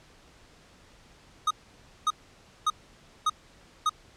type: tone bursts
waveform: square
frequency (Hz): 1247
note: D#6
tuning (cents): +3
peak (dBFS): -22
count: 5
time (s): 1.47-3.895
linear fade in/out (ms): 5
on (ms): 37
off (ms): 560
effects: pink hiss -56 dBFS RMS until 4.16 s + low-pass 7000 Hz 12 dB/octave